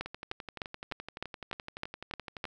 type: two click trains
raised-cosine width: 0.3 ms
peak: -18 / -24 dBFS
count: 9 / 29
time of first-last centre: 0.01-2.442 / 0.06-2.453 s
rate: 3.29 / 11.7 Hz
effects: none